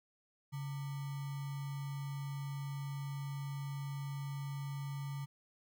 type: tone with sample-and-hold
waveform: sine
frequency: 140 Hz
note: C#3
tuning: 18 cents sharp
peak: -38 dBFS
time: 0.52-5.26 s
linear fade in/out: 20 ms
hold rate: 1050 Hz
effects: none